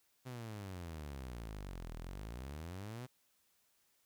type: exponential two-way sweep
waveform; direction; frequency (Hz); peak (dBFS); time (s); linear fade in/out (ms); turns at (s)
sawtooth; down then up; 130.5 to 38.88 to 130.5; -40; 0.25-3.07; 20; 1.95
effects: white hiss -75 dBFS RMS until 4.05 s